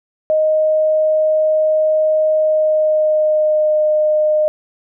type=tone with pitch glide; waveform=sine; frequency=622 to 612 Hz; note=D#5 to D#5; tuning=-1 to -29 cents; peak=-11 dBFS; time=0.3-4.48 s; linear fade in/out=0 ms; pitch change=-28 cents; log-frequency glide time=2.33-3.82 s; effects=none